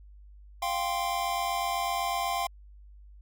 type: chord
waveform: square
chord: F suspended second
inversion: none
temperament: equal with one note detuned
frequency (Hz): 696 / 784 / 1046.5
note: F5 / G5 / C6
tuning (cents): -6 / 0 / 0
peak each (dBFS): -33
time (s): 0.62-2.47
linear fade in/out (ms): 5
effects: added 50 Hz sine -48 dBFS peak until 3.21 s